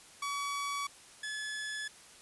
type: tone pair in turn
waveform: sawtooth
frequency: 1135 / 1714.4 Hz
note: C#6 / A6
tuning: +41 / -45 cents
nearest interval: perfect fifth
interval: 714 cents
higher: second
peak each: -30 / -33 dBFS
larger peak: first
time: 0.22-0.87 / 1.23-1.88 s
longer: neither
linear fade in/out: 5 ms
effects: white hiss -55 dBFS RMS until 2.21 s + resampled to 24000 Hz